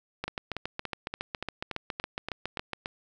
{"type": "two click trains", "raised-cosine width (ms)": 0.3, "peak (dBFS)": [-16, -17], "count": [19, 10], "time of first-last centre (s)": [[0.24, 2.733], [0.28, 2.859]], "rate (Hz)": [7.22, 3.49], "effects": []}